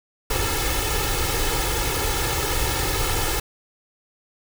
pink noise with comb filter, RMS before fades -23 dBFS, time 0.3-3.4 s, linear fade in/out 5 ms, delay 2.3 ms, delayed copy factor +0.85, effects none

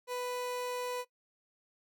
30% pulse tone, 495.2 Hz, B4, 5 cents sharp, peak -32 dBFS, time 0.07-1.05 s, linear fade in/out 50 ms, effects noise-tail reverb RT60 0.1 s tail -19 dB re dry

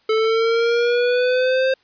square exponential sweep, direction up, 436.4 to 529 Hz, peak -16 dBFS, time 0.09-1.74 s, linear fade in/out 5 ms, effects white hiss -59 dBFS RMS until 1.83 s + resampled to 11025 Hz

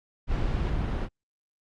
brown noise, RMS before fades -27 dBFS, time 0.27-1.09 s, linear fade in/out 50 ms, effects low-pass 4000 Hz 12 dB/octave + Opus 48 kbps

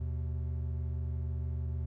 triangle tone pair together, 78.53 / 124.9 Hz, D#2 / B2, +17 / +20 cents, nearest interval minor sixth, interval 803 cents, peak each -31 / -37 dBFS, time 0-1.86 s, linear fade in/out 10 ms, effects none

